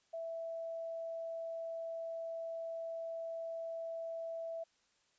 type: tone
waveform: sine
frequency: 660 Hz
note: E5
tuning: 2 cents sharp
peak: -39 dBFS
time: 0.13-4.64 s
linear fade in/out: 10 ms
effects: white hiss -74 dBFS RMS until 5.18 s + resampled to 16000 Hz